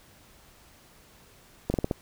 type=slowing click train; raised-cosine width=2 ms; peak=-12 dBFS; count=5; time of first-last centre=1.7-1.912 s; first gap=40 ms; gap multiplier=1.19; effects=pink hiss -56 dBFS RMS until 2.01 s